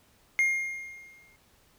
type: tone with exponential decay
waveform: triangle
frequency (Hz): 2128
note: C7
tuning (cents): +29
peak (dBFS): -18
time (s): 0.39-1.36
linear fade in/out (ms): 0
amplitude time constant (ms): 210
effects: pink hiss -63 dBFS RMS until 1.78 s